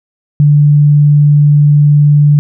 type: tone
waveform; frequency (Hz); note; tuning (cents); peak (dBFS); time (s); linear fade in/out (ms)
sine; 146.83; D3; 0; -3; 0.4-2.39; 0
effects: none